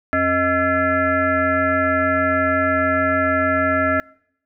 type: tone with frequency modulation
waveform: sine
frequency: 987.8 Hz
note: B5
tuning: in tune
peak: -15 dBFS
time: 0.13-4 s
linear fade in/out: 0 ms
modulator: 359 Hz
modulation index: 2.4
effects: noise-tail reverb RT60 0.7 s tail -26 dB re dry